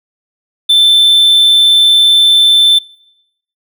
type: tone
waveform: triangle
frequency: 3539 Hz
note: A7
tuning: 9 cents sharp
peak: -3 dBFS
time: 0.69-2.79 s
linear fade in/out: 10 ms
effects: noise-tail reverb RT60 0.8 s tail -22 dB re dry